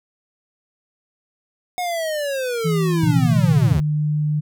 square linear sweep, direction down, 729 to 67 Hz, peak -22 dBFS, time 1.78-3.8 s, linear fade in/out 0 ms
sine tone with pitch glide, 163.2 to 150.52 Hz, E3 to D3, -17 to +43 cents, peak -17 dBFS, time 2.64-4.41 s, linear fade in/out 20 ms, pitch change -140 cents, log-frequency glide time 3.2-3.66 s
sine chord, Bb suspended second, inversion none, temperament just, 116.54 / 131.11 / 174.81 Hz, Bb2 / C3 / F3, 0 / +4 / +2 cents, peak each -19 / -20 / -24 dBFS, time 3.03-3.77 s, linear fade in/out 5 ms
effects none

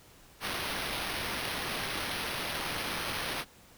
white noise with sample-and-hold, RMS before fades -35 dBFS, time 0.4-3.45 s, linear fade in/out 50 ms, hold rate 7350 Hz, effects pink hiss -57 dBFS RMS until 3.77 s

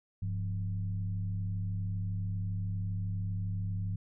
sine tone with frequency modulation, 100 Hz, G2, 35 cents sharp, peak -31 dBFS, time 0.22-3.96 s, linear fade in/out 5 ms, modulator 72.6 Hz, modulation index 0.65, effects none

